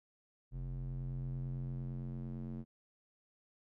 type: tone with band-pass filter sweep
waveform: square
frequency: 44.42 Hz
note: F1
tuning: 30 cents sharp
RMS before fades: -41 dBFS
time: 0.51-2.65 s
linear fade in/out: 50 ms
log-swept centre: 100 to 200 Hz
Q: 2.3
effects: none